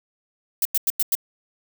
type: noise bursts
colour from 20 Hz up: violet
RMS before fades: -20 dBFS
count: 5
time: 0.62-1.152 s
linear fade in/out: 2 ms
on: 32 ms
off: 93 ms
effects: none